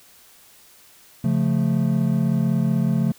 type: chord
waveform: triangle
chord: Db augmented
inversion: none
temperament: equal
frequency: 138.59 / 174.61 / 220 Hz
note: Db3 / F3 / A3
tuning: 0 / 0 / 0 cents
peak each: -20 dBFS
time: 1.24-3.12 s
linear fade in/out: 5 ms
effects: white hiss -51 dBFS RMS until 3.18 s